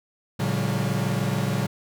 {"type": "tone cluster", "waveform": "45% pulse", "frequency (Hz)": [114.1, 140.7, 181.9, 201], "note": ["A#2", "C#3", "F#3", "G3"], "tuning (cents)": [-37, 26, -29, 44], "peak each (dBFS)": [-28, -27, -29, -30], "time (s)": [0.39, 1.67], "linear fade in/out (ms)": 10, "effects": []}